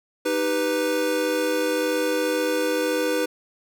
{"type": "chord", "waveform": "square", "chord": "Eb augmented", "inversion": "none", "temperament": "equal", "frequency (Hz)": [311.1, 392, 493.9], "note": ["Eb4", "G4", "B4"], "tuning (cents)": [0, 0, 0], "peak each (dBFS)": [-27, -30, -24], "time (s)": [0.25, 3.26], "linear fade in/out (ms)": 10, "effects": []}